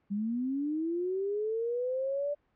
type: linear sweep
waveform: sine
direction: up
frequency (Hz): 196 to 587.3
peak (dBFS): -29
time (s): 0.1-2.35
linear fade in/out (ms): 20
effects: pink hiss -73 dBFS RMS until 2.55 s + low-pass 2000 Hz 12 dB/octave